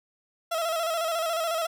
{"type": "tone with vibrato", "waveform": "30% pulse", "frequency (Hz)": 659.3, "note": "E5", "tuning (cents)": 0, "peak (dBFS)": -23, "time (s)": [0.51, 1.67], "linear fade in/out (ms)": 10, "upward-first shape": "square", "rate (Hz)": 14, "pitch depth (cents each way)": 50, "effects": []}